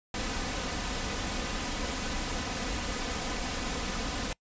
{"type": "noise with comb filter", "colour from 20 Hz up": "pink", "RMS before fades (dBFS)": -33, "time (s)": [0.14, 4.33], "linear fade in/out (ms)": 2, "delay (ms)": 4, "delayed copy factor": 0.5, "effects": ["noise-tail reverb RT60 0.1 s tail -25 dB re dry", "resampled to 16000 Hz"]}